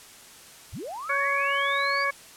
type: linear sweep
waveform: sine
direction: up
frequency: 30.87 to 4775 Hz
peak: -33 dBFS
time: 0.72-2.05 s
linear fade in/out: 20 ms
type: harmonic tone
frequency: 559 Hz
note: C#5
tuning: 14 cents sharp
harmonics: 1 / 2 / 3 / 4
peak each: -32 / -27 / -28 / -28 dBFS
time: 1.09-2.11 s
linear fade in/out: 10 ms
effects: white hiss -48 dBFS RMS until 2.36 s + low-pass 11000 Hz 12 dB/octave